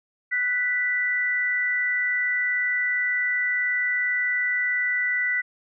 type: tone pair together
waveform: sine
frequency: 1487.2 / 1975.5 Hz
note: F#6 / B6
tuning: +8 / 0 cents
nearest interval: perfect fourth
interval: 492 cents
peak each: -28 / -22 dBFS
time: 0.31-5.42 s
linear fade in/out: 20 ms
effects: none